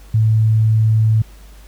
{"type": "tone", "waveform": "sine", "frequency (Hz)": 110, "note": "A2", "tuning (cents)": 0, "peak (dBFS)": -10, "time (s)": [0.14, 1.22], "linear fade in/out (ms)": 5, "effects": ["added 50 Hz sine -38 dBFS peak until 1.67 s", "pink hiss -48 dBFS RMS until 1.67 s"]}